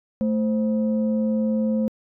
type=tone pair together; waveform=sine; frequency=220 / 523.3 Hz; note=A3 / C5; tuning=0 / 0 cents; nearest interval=octave + minor third; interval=1500 cents; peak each=-19 / -26 dBFS; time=0.21-1.88 s; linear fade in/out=0 ms; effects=tanh soft clip ceiling -13 dBFS